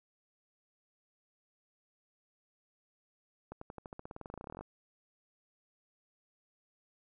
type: accelerating click train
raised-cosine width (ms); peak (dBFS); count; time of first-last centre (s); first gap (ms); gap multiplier
1; -30; 24; 3.52-4.61; 94; 0.93
effects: none